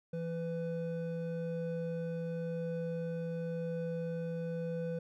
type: tone pair together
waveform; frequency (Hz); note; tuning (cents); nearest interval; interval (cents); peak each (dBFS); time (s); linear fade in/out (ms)
triangle; 166.95 / 499.9; E3 / B4; +22 / +21; octave + perfect fifth; 1899; -35 / -36; 0.13-4.99; 5
effects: none